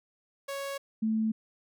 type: tone pair in turn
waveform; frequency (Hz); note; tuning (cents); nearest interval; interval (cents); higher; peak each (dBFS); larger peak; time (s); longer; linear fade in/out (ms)
sawtooth / sine; 554.4 / 220; C#5 / A3; 0 / 0; octave + major third; 1600; first; -30 / -25; second; 0.48-0.78 / 1.02-1.32; neither; 10
effects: none